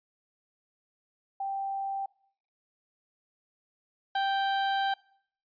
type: tone pair in turn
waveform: sine / 35% pulse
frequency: 784 / 784 Hz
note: G5 / G5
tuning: 0 / 0 cents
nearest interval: unison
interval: 0 cents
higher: neither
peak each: -30 / -24 dBFS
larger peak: second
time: 1.4-2.06 / 4.15-4.94 s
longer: second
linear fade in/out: 5 ms
effects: noise-tail reverb RT60 0.6 s tail -23 dB re dry + resampled to 11025 Hz